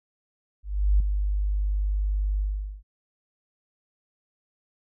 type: tone with ADSR envelope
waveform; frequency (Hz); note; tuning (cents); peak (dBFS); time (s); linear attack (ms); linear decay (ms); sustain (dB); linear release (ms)
sine; 50.1; G1; +38; -15; 0.63-2.83; 370; 4; -7; 430
effects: none